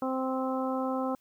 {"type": "harmonic tone", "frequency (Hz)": 261.3, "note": "C4", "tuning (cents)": -2, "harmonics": [1, 2, 3, 4, 5], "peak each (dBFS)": [-31, -33, -36, -38, -39], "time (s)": [0.02, 1.15], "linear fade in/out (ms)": 2, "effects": ["white hiss -69 dBFS RMS until 1.2 s"]}